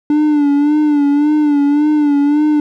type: tone with vibrato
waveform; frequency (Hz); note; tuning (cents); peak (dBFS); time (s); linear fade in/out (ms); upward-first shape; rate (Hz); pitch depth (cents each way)
triangle; 293.7; D4; 0; -7; 0.1-2.6; 2; sine; 1.8; 57
effects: none